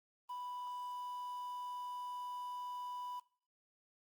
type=tone with quantisation; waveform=triangle; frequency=987.8 Hz; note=B5; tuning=in tune; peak=-40 dBFS; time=0.29-3.2 s; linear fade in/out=10 ms; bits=10; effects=noise-tail reverb RT60 0.4 s tail -19 dB re dry + Opus 24 kbps